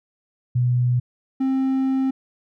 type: tone pair in turn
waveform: sine / triangle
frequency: 123.47 / 265.1 Hz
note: B2 / C4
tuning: 0 / +23 cents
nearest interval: octave + minor second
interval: 1323 cents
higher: second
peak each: -16 dBFS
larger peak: neither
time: 0.55-1 / 1.4-2.11 s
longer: second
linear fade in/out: 10 ms
effects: none